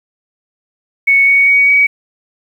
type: tone with pitch steps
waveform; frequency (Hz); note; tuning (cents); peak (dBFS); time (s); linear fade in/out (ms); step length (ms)
sine; 2217 / 2232 / 2248 / 2264; C#7 / C#7 / C#7 / C#7; 0 / +11 / +24 / +36; -6; 1.07-1.87; 10; 200
effects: 7-bit